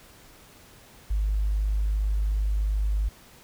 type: tone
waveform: sine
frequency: 51.4 Hz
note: G#1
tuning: 17 cents flat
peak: -21 dBFS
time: 1.1-3.09 s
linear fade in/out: 10 ms
effects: tanh soft clip ceiling -17 dBFS + pink hiss -52 dBFS RMS until 3.43 s